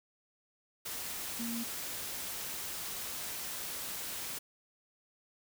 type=tone in noise; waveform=sine; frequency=233.1 Hz; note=A#3; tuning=in tune; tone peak=-36 dBFS; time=1.39-1.64 s; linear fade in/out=10 ms; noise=white; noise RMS=-40 dBFS; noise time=0.85-4.39 s; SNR=+1 dB; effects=none